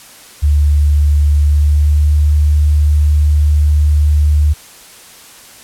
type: tone with pitch glide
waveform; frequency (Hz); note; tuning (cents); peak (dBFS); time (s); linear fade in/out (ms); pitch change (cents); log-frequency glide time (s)
sine; 73.42 to 74.57; D2 to D2; 0 to +27; -7; 0.42-4.54; 20; +27; 1.4-2.11
effects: white hiss -38 dBFS RMS until 5.63 s + low-pass 12000 Hz 12 dB/octave